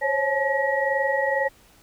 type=tone cluster; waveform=sine; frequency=532 / 554 / 860 / 1905 Hz; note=C5 / C#5 / A5 / A#6; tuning=+29 / -1 / -40 / +37 cents; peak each=-27 / -25 / -27 / -25 dBFS; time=0.01-1.49 s; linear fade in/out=20 ms; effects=pink hiss -55 dBFS RMS until 1.82 s